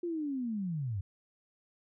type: linear sweep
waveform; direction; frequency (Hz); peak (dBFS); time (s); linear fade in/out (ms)
sine; down; 354.5 to 88.2; -32; 0.03-1.01; 5
effects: none